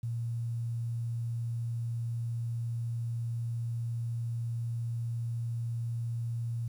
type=tone with quantisation; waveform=sine; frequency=116.8 Hz; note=A#2; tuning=4 cents sharp; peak=-31 dBFS; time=0.03-6.68 s; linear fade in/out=5 ms; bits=10; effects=none